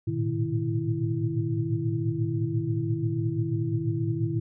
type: tone cluster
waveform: sine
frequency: 109.2 / 115.2 / 123.6 / 154.3 / 332 Hz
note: A2 / A#2 / B2 / D#3 / E4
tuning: -13 / -20 / +2 / -14 / +12 cents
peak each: -31 dBFS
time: 0.07-4.4 s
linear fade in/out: 10 ms
effects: none